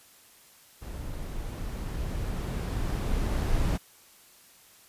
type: noise with level ramp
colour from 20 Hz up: brown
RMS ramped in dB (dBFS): -38 to -25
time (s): 0.81-3.78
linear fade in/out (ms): 20
effects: white hiss -56 dBFS RMS until 4.88 s + resampled to 32000 Hz